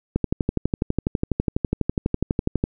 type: click train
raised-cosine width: 3 ms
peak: -7 dBFS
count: 31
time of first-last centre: 0.16-2.639 s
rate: 12.1 Hz
effects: none